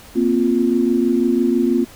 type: chord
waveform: sine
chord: Bb suspended second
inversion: none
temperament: equal with one note detuned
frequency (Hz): 235.5 / 261.6 / 349.2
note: Bb3 / C4 / F4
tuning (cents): +18 / 0 / 0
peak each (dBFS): -18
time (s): 0.15-1.85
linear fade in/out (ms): 20
effects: pink hiss -42 dBFS RMS until 1.95 s